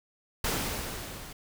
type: noise with level ramp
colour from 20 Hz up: pink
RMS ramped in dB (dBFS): -28 to -45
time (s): 0.44-1.33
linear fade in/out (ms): 5
effects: none